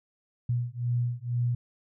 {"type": "beating tone pair", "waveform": "sine", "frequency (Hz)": [120, 122.1], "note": ["B2", "B2"], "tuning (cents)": [-49, -19], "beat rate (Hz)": 2.1, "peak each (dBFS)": -29, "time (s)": [0.49, 1.55], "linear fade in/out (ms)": 5, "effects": []}